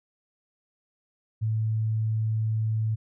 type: tone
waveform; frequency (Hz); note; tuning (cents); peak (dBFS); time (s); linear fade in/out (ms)
sine; 110; A2; 0; -23; 1.41-2.96; 20
effects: none